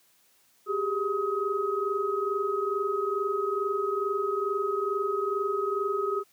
sine tone cluster, 387.9 / 410.2 / 1265 Hz, G4 / G#4 / D#6, -18 / -21 / +28 cents, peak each -30 dBFS, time 0.66-6.24 s, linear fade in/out 50 ms, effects white hiss -64 dBFS RMS until 6.32 s + high-pass 100 Hz 12 dB/octave

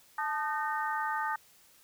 harmonic tone with a mistuned harmonic, 306.3 Hz, D#4, 27 cents flat, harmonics 3 / 4 / 5 / 6, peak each -33 / -35 / -37 / -39 dBFS, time 0.18-1.36 s, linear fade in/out 5 ms, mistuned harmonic 3, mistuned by -78 cents, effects white hiss -61 dBFS RMS until 1.83 s

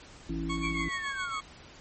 harmonic tone, 55 Hz, A1, in tune, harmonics 1 / 3 / 5 / 6, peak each -36 / -36 / -36 / -36 dBFS, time 0.29-0.89 s, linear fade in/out 5 ms
20% pulse tone with tremolo, 1105 Hz, C#6, 6 cents flat, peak -27 dBFS, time 0.49-1.41 s, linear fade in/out 10 ms, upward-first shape sine, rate 7.2 Hz, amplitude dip 70%
sine linear sweep, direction down, 2372 to 1200 Hz, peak -34 dBFS, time 0.62-1.41 s, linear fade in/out 20 ms
effects pink hiss -51 dBFS RMS until 1.8 s + MP3 32 kbps

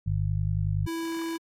harmonic tone, 50.8 Hz, G#1, 38 cents flat, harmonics 1 / 2 / 3, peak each -31 / -26 / -30 dBFS, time 0.06-0.87 s, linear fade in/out 10 ms
square tone, 330 Hz, E4, 2 cents sharp, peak -30 dBFS, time 0.86-1.38 s, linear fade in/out 20 ms
effects AAC 64 kbps

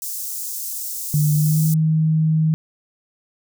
white high-pass noise, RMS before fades -28 dBFS, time 0.02-1.74 s, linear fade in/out 2 ms, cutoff 5900 Hz, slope 24 dB/octave
sine tone with pitch glide, 150 to 157.82 Hz, D3 to D#3, +37 to +25 cents, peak -14 dBFS, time 1.14-2.54 s, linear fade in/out 0 ms, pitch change +88 cents, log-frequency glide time 1.33-1.66 s
effects none

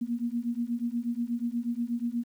sine beating tone pair, 233.1 / 241.4 Hz, A#3 / B3, 0 / -39 cents, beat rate 8.3 Hz, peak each -31 / -31 dBFS, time 0.01-2.24 s, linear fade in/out 10 ms, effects 10-bit

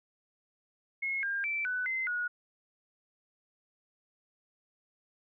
sine tone with pitch steps, 2168 / 1604 / 2331 / 1495 / 2065 / 1453 Hz, C#7 / G6 / D7 / F#6 / C7 / F#6, -39 / +39 / -14 / +17 / -23 / -32 cents, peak -30 dBFS, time 1.02-2.28 s, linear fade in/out 10 ms, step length 210 ms, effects none

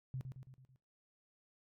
sine tone with echo, 130.81 Hz, C3, in tune, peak -38 dBFS, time 0.14-0.21 s, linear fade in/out 0 ms, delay 110 ms, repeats 5, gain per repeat -5 dB, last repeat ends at 0.76 s, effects noise-tail reverb RT60 0.3 s tail -20 dB re dry + AAC 64 kbps

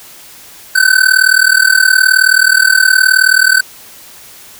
square tone with amplitude modulation, 1526 Hz, G6, 47 cents flat, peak -3 dBFS, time 0.75-3.61 s, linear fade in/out 10 ms, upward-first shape sine, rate 39 Hz, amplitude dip 90%, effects white hiss -36 dBFS RMS until 4.59 s

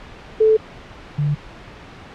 sine tone pair in turn, 437.3 / 146.61 Hz, A4 / D3, -11 / -3 cents, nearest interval octave + perfect fifth, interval 1892 cents, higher first, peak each -10 / -16 dBFS, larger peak first, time 0.4-0.57 / 1.18-1.35 s, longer neither, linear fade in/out 10 ms, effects pink hiss -39 dBFS RMS until 2.14 s + low-pass 3000 Hz 12 dB/octave

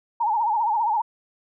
sine tone with vibrato, 887 Hz, A5, 14 cents sharp, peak -19 dBFS, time 0.2-1.02 s, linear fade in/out 10 ms, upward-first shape sine, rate 15 Hz, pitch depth 120 cents each way, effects none

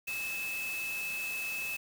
sine tone in noise, 2605 Hz, E7, 21 cents flat, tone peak -34 dBFS, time 0.07-1.77 s, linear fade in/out 10 ms, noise white, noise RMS -43 dBFS, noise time 0.07-1.77 s, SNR +6 dB, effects none

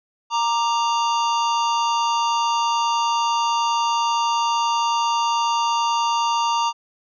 square tone pair together, 932.3 / 1181.8 Hz, A#5 / D6, 0 / +10 cents, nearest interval major third, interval 410 cents, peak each -20 / -25 dBFS, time 0.3-6.73 s, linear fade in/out 50 ms, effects resampled to 16000 Hz

